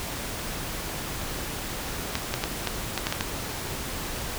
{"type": "clicks", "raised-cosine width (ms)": 0.2, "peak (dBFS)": -8, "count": 8, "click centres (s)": [2.154, 2.34, 2.439, 2.673, 2.977, 3.069, 3.125, 3.209], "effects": ["pink hiss -33 dBFS RMS until 4.38 s"]}